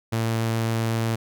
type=tone; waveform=sawtooth; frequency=113.5 Hz; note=A#2; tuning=46 cents flat; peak=-18 dBFS; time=0.12-1.16 s; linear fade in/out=10 ms; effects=none